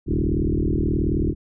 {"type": "tone with frequency modulation", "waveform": "sine", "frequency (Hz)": 123.47, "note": "B2", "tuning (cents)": 0, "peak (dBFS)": -18, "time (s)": [0.06, 1.35], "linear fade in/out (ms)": 50, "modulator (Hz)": 38.7, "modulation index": 6.3, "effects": []}